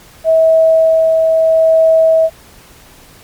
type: tone with tremolo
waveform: sine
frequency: 646 Hz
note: E5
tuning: 35 cents flat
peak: -5 dBFS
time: 0.24-2.3 s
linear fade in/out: 50 ms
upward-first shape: sine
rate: 0.76 Hz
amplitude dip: 25%
effects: pink hiss -41 dBFS RMS until 3.23 s + MP3 96 kbps